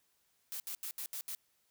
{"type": "noise bursts at uneven times", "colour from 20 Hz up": "blue", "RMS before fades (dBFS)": -41, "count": 6, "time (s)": [[0.52, 0.6], [0.67, 0.75], [0.83, 0.91], [0.98, 1.06], [1.13, 1.21], [1.28, 1.35]], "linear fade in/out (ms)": 0, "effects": ["white hiss -75 dBFS RMS until 1.7 s"]}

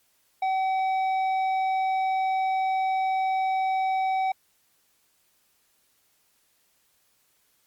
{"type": "tone with tanh clipping", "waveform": "triangle", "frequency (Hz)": 761, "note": "F#5", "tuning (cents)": 48, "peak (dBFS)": -24, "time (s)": [0.42, 4.32], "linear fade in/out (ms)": 5, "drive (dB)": 12, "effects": ["white hiss -67 dBFS RMS until 7.66 s", "Opus 48 kbps"]}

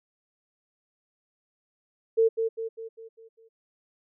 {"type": "tone with echo", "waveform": "sine", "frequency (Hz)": 450.6, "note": "A4", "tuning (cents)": 41, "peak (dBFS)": -17, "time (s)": [2.17, 2.29], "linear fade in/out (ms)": 20, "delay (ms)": 200, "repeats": 6, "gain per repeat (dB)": -6, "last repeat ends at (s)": 3.49, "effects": []}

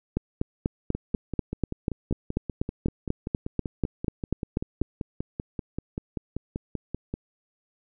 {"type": "two click trains", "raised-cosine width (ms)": 3, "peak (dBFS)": [-11, -17], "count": [20, 33], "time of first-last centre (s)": [[0.17, 4.815], [0.95, 7.14]], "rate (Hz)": [4.09, 5.17], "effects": []}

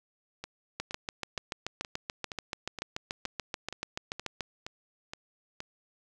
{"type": "two click trains", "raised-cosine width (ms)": 0.2, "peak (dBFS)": [-16, -21], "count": [26, 12], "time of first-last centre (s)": [[0.8, 4.408], [0.44, 5.604]], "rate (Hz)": [6.93, 2.13], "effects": []}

